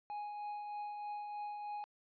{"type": "tone with tremolo", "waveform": "triangle", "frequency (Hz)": 830.6, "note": "G#5", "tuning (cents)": 0, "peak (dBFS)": -37, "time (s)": [0.1, 1.84], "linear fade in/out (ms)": 0, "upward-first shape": "triangle", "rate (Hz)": 3.2, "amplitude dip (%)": 35, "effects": ["resampled to 11025 Hz"]}